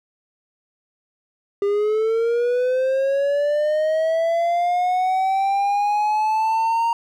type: linear sweep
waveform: triangle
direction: up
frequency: 399.4 to 931 Hz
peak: -15 dBFS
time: 1.62-6.93 s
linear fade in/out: 2 ms
effects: none